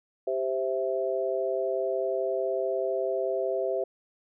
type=chord; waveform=sine; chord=C major; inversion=second; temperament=equal; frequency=392 / 523.3 / 659.3 Hz; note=G4 / C5 / E5; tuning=0 / 0 / 0 cents; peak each=-30 dBFS; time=0.27-3.84 s; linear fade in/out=5 ms; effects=none